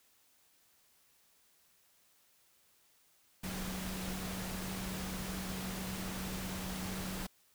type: tone in noise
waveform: sine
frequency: 187.4 Hz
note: F#3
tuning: 22 cents sharp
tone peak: -41 dBFS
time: 3.43-7.27 s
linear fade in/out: 10 ms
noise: pink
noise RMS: -42 dBFS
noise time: 3.43-7.27 s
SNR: -2 dB
effects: white hiss -69 dBFS RMS until 7.54 s